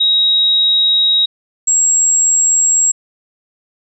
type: tone pair in turn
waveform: sine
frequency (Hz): 3804 / 7608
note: A#7 / A#8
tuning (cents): +34 / +34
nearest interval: octave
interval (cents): 1200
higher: second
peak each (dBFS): -9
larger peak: neither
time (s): 0-1.26 / 1.67-2.92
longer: first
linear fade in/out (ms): 10
effects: none